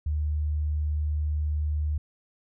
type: tone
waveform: sine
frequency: 75.4 Hz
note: D2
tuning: 46 cents sharp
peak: -24 dBFS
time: 0.06-1.98 s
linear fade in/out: 5 ms
effects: none